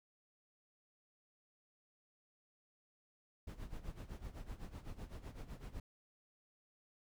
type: noise with tremolo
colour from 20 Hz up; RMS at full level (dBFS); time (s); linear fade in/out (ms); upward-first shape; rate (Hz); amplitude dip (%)
brown; -45; 3.47-5.8; 5; sine; 7.9; 80
effects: none